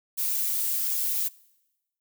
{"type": "noise with flanger", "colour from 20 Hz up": "violet", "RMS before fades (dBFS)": -27, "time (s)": [0.17, 1.29], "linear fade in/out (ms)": 20, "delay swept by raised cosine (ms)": [1.9, 5.5], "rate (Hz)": 2.6, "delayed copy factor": -0.9, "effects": ["noise-tail reverb RT60 1.0 s tail -23 dB re dry"]}